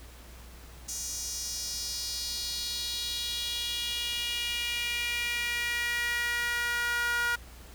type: tone with high-pass filter sweep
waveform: sawtooth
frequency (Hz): 477.7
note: A#4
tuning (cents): +42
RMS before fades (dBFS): -32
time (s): 0.88-7.36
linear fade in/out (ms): 10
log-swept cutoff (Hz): 6400 to 1400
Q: 3.6
effects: added 60 Hz sine -47 dBFS peak until 7.74 s + pink hiss -52 dBFS RMS until 7.74 s